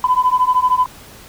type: beating tone pair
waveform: sine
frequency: 1000 / 1013 Hz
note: B5 / B5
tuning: +21 / +44 cents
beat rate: 13 Hz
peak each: -14 dBFS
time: 0.04-0.86 s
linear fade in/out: 2 ms
effects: tanh soft clip ceiling -4 dBFS + pink hiss -40 dBFS RMS until 1.28 s